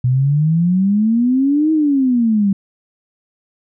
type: exponential two-way sweep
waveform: sine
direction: up then down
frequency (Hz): 122.8 to 319.1 to 192.5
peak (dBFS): -11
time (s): 0.04-2.53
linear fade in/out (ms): 5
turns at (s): 1.72
effects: none